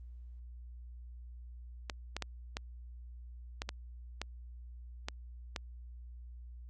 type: clicks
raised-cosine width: 0.2 ms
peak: -19 dBFS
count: 9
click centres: 1.898 / 2.166 / 2.223 / 2.569 / 3.619 / 3.691 / 4.216 / 5.085 / 5.562 s
effects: added 60 Hz sine -46 dBFS peak until 6.69 s + Opus 32 kbps